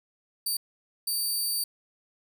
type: tone bursts at uneven times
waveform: 15% pulse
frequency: 4623 Hz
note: D8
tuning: 28 cents flat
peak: -20 dBFS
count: 2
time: 0.46-0.57 / 1.07-1.64 s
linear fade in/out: 5 ms
effects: 10-bit